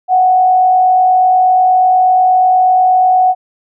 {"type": "tone with frequency modulation", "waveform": "sine", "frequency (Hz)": 740, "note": "F#5", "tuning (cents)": 0, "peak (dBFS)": -6, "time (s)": [0.08, 3.35], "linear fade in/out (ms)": 50, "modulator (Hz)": 48.3, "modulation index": 0.27, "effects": []}